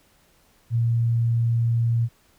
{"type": "tone", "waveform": "sine", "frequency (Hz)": 116.54, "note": "A#2", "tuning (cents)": 0, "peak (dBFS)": -18, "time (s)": [0.7, 2.09], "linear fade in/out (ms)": 50, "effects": ["pink hiss -60 dBFS RMS until 2.38 s"]}